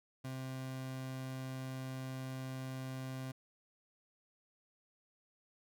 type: tone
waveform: 30% pulse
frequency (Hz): 131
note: C3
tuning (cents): +2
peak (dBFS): -38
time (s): 0.24-3.32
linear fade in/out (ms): 10
effects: none